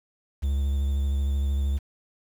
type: tone with vibrato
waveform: triangle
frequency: 69.3 Hz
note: C#2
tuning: in tune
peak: -20 dBFS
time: 0.42-1.79 s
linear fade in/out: 20 ms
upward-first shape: sine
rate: 13 Hz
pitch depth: 29 cents each way
effects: 8-bit